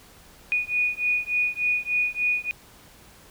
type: beating tone pair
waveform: sine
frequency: 2463 / 2466.4 Hz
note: D#7 / D#7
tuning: -18 / -16 cents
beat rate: 3.4 Hz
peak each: -25 dBFS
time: 0.52-2.51 s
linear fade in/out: 0 ms
effects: pink hiss -51 dBFS RMS until 3.3 s